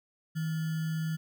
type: tone with sample-and-hold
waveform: sine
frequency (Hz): 160.1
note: D#3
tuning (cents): +50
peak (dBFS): -29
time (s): 0.35-1.17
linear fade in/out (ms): 20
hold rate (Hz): 1575
effects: none